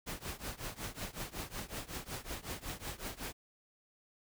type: noise with tremolo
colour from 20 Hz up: pink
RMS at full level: -39 dBFS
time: 0.06-3.33 s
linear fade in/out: 20 ms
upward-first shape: triangle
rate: 5.4 Hz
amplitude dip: 95%
effects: none